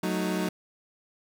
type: chord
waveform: 30% pulse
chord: D# diminished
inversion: first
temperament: equal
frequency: 185 / 220 / 311.1 Hz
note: F#3 / A3 / D#4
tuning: 0 / 0 / 0 cents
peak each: -26 / -32 / -29 dBFS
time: 0.03-0.49 s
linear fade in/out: 5 ms
effects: none